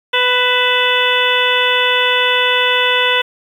harmonic tone with a mistuned harmonic, 497 Hz, B4, 11 cents sharp, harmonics 1 / 2 / 3 / 4 / 5 / 6 / 7, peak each -19 / -19 / -19 / -19 / -19 / -19 / -19 dBFS, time 0.13-3.22 s, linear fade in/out 10 ms, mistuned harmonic 5, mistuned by +85 cents, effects 7-bit

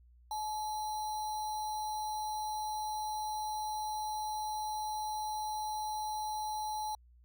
sine tone with sample-and-hold, 855 Hz, A5, 50 cents flat, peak -34 dBFS, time 0.31-6.95 s, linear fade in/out 2 ms, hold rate 4900 Hz, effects added 60 Hz sine -58 dBFS peak until 7.24 s

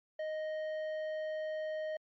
sine tone with tanh clipping, 622.3 Hz, D#5, in tune, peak -37 dBFS, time 0.19-1.97 s, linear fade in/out 5 ms, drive 9 dB, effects Opus 48 kbps

